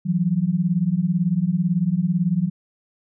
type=beating tone pair; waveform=sine; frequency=165.4 / 183.4 Hz; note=E3 / F#3; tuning=+6 / -15 cents; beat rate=18 Hz; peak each=-21 / -20 dBFS; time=0.05-2.5 s; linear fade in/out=20 ms; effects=none